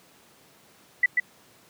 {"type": "tone with echo", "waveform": "sine", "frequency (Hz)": 1975.5, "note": "B6", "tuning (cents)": 0, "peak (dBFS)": -15, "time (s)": [1.03, 1.06], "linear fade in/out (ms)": 5, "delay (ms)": 140, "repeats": 1, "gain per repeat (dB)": -3, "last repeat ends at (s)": 1.2, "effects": ["pink hiss -56 dBFS RMS until 1.69 s", "high-pass 150 Hz 12 dB/octave"]}